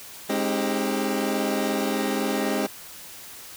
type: chord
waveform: 25% pulse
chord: Ab major seventh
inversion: none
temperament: equal with one note detuned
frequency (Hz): 207.7 / 267 / 311.1 / 392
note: Ab3 / C4 / Eb4 / G4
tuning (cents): 0 / +35 / 0 / 0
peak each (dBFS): -24 / -24 / -27 / -27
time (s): 0.29-2.67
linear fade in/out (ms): 10
effects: white hiss -42 dBFS RMS until 3.56 s